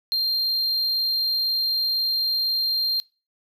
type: tone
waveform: triangle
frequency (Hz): 4186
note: C8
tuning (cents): 0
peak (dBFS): -19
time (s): 0.12-3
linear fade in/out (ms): 0
effects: noise-tail reverb RT60 0.3 s tail -23 dB re dry